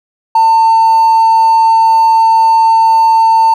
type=tone with hard clipping; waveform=triangle; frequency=899 Hz; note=A5; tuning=37 cents sharp; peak=-5 dBFS; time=0.35-3.54 s; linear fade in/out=5 ms; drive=4 dB; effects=none